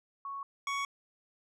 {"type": "tone pair in turn", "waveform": ["sine", "25% pulse"], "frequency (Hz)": [1108.7, 1116.4], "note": ["C#6", "C#6"], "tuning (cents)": [0, 12], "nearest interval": "unison", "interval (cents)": 12, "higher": "second", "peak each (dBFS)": [-37, -28], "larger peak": "second", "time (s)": [[0.25, 0.43], [0.67, 0.85]], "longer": "neither", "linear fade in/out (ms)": 2, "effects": ["low-pass 7000 Hz 12 dB/octave"]}